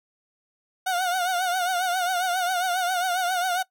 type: tone with vibrato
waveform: 30% pulse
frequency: 727 Hz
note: F#5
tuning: 31 cents flat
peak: -20 dBFS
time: 0.86-3.63 s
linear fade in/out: 10 ms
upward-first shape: triangle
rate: 7.4 Hz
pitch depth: 90 cents each way
effects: noise-tail reverb RT60 0.1 s tail -20 dB re dry